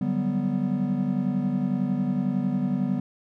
triangle chord, G major seventh, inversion second, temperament equal, 146.83 / 185 / 196 / 246.9 Hz, D3 / F#3 / G3 / B3, 0 / 0 / 0 / 0 cents, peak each -29 / -28 / -25 / -25 dBFS, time 0.01-3 s, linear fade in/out 5 ms, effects none

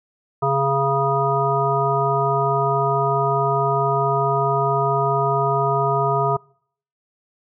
harmonic tone, 137.7 Hz, C#3, 11 cents flat, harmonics 1 / 3 / 5 / 7 / 9, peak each -23 / -23 / -23 / -23 / -23 dBFS, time 0.42-6.37 s, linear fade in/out 10 ms, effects noise-tail reverb RT60 0.6 s tail -25 dB re dry

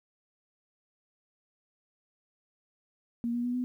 sine tone with pitch steps, 235.5 / 240.2 / 244.9 / 249.8 Hz, A#3 / B3 / B3 / B3, +18 / -48 / -14 / +20 cents, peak -28 dBFS, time 3.24-3.64 s, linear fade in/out 0 ms, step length 100 ms, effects 11-bit

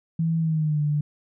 sine tone with pitch glide, 163.6 to 148.3 Hz, E3 to D3, -13 to +17 cents, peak -20 dBFS, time 0.19-1.01 s, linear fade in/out 5 ms, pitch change -170 cents, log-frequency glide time 0.39-0.81 s, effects none

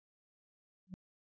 sine tone with exponential growth, 185 Hz, F#3, in tune, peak -36 dBFS, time 0.87-0.94 s, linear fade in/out 0 ms, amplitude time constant 15 ms, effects tanh soft clip ceiling -37 dBFS + resampled to 16000 Hz

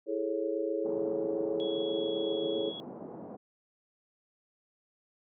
sine chord, A major seventh, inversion second, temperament just, 330 / 412.5 / 440 / 550 Hz, E4 / G#4 / A4 / C#5, +2 / -12 / 0 / -14 cents, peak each -35 dBFS, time 0.06-2.73 s, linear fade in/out 50 ms
pink band-pass noise, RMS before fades -44 dBFS, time 0.84-3.37 s, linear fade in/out 20 ms, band 170 to 780 Hz, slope 24 dB/octave
sine tone, 3344 Hz, G#7, 11 cents sharp, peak -40 dBFS, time 1.6-2.8 s, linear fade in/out 0 ms
effects none

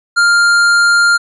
sine tone with tanh clipping, 1400 Hz, F6, 4 cents sharp, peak -9 dBFS, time 0.16-1.18 s, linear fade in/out 20 ms, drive 15 dB, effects resampled to 24000 Hz

